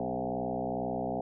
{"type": "tone with frequency modulation", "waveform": "sine", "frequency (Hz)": 463.6, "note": "A#4", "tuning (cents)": -10, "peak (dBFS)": -30, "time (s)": [0, 1.21], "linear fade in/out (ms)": 2, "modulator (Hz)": 62.3, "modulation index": 5, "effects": []}